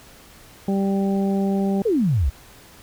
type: harmonic tone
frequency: 196 Hz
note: G3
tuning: in tune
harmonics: 1 / 2 / 3 / 4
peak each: -19 / -26 / -32 / -32 dBFS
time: 0.68-1.82 s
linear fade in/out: 2 ms
type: exponential sweep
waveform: sine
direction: down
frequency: 495.4 to 58.27 Hz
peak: -16 dBFS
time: 1.85-2.3 s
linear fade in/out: 10 ms
effects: pink hiss -47 dBFS RMS until 2.82 s